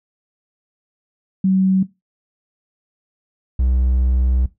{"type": "tone pair in turn", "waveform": ["sine", "triangle"], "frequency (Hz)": [189.4, 63.2], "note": ["F#3", "B1"], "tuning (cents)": [41, 41], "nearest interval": "octave + perfect fifth", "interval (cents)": 1900, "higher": "first", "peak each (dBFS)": [-12, -12], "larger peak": "neither", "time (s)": [[1.44, 1.83], [3.59, 4.46]], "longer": "second", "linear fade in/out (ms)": 5, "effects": ["noise-tail reverb RT60 0.2 s tail -17 dB re dry"]}